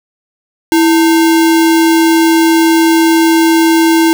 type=tone with sample-and-hold; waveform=sine; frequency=328 Hz; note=E4; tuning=9 cents flat; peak=-5 dBFS; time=0.72-4.13 s; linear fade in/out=0 ms; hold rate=1225 Hz; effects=none